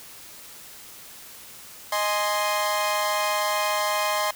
sawtooth chord, Ab major, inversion second, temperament equal, 622.3 / 830.6 / 1046.5 Hz, Eb5 / Ab5 / C6, 0 / 0 / 0 cents, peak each -23 / -25 / -22 dBFS, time 1.92-4.31 s, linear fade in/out 5 ms, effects white hiss -44 dBFS RMS until 4.35 s

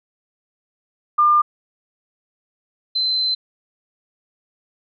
sine tone pair in turn, 1200 / 4071 Hz, D6 / C8, +37 / -48 cents, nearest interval octave + major sixth, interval 2115 cents, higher second, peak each -11 / -17 dBFS, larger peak first, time 1.18-1.42 / 2.95-3.35 s, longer second, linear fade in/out 10 ms, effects none

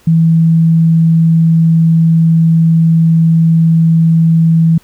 sine tone, 163.7 Hz, E3, 12 cents flat, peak -5 dBFS, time 0.07-4.78 s, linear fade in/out 5 ms, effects pink hiss -47 dBFS RMS until 4.83 s

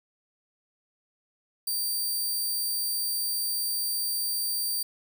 10% pulse tone, 4669 Hz, D8, 11 cents flat, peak -20 dBFS, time 1.67-4.83 s, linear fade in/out 5 ms, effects none

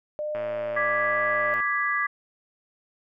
sine tone with vibrato, 601 Hz, D5, 40 cents sharp, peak -27 dBFS, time 0.19-1.54 s, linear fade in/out 0 ms, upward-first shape triangle, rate 1.2 Hz, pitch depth 14 cents each way
click train, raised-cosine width 0.5 ms, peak -23 dBFS, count 140, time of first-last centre 0.35-1.602 s, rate 111 Hz
sine chord, G# diminished, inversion second, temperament equal, 1174.7 / 1661.2 / 1975.5 Hz, D6 / G#6 / B6, 0 / 0 / 0 cents, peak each -27 dBFS, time 0.76-2.07 s, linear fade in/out 10 ms
effects none

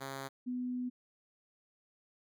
5% pulse / sine tone pair in turn, 135.9 / 249 Hz, C#3 / B3, -34 / +14 cents, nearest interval minor seventh, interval 1048 cents, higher second, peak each -29 / -34 dBFS, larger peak first, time 0-0.29 / 0.46-0.9 s, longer second, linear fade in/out 20 ms, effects none

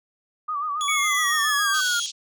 sine tone with vibrato, 1191 Hz, D6, 24 cents sharp, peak -24 dBFS, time 0.48-1.81 s, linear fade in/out 10 ms, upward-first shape sine, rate 7.2 Hz, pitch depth 87 cents each way
25% pulse tone with pitch glide, 3389 to 3294 Hz, G#7 to G#7, +34 to -15 cents, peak -22 dBFS, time 0.81-2.06 s, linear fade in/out 0 ms, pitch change -49 cents, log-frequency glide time 0.98-1.86 s
square exponential sweep, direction down, 2259 to 1399 Hz, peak -23 dBFS, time 0.88-2 s, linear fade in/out 5 ms
white band-pass noise, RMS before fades -33 dBFS, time 1.73-2.12 s, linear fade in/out 20 ms, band 3000 to 6900 Hz, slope 48 dB/octave
effects none

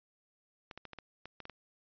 clicks, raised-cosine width 0.3 ms, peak -29 dBFS, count 9, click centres 0.712 / 0.776 / 0.853 / 0.933 / 0.987 / 1.256 / 1.403 / 1.454 / 1.497 s, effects resampled to 11025 Hz

